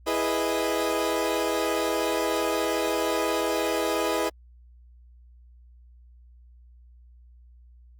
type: chord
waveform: 30% pulse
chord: E major seventh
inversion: none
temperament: equal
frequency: 329.6 / 415.3 / 493.9 / 622.3 Hz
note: E4 / G#4 / B4 / D#5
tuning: 0 / 0 / 0 / 0 cents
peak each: -27 dBFS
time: 0.06-4.3 s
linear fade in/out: 20 ms
effects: added 60 Hz sine -49 dBFS peak until 7.99 s + Opus 48 kbps